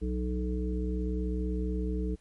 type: harmonic tone with a mistuned harmonic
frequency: 62.2 Hz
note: B1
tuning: 13 cents sharp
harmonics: 1 / 3 / 5 / 7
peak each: -30 / -35 / -37 / -38 dBFS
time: 0.01-2.16 s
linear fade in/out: 20 ms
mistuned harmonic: 3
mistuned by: -35 cents
effects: pink hiss -67 dBFS RMS until 2.2 s + MP3 48 kbps